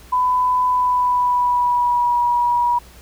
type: tone with pitch glide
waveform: sine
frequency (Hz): 1001 to 964.1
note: B5 to B5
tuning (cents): +23 to -42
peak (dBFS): -14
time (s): 0.12-2.79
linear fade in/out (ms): 10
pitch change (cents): -65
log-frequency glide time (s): 0.65-2.19
effects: added 60 Hz sine -44 dBFS peak until 3.01 s + pink hiss -46 dBFS RMS until 3.01 s